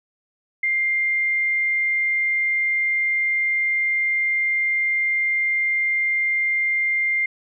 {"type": "tone", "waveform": "sine", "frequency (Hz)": 2100, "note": "C7", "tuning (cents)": 6, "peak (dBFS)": -18, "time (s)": [0.63, 7.26], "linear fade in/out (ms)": 5, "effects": []}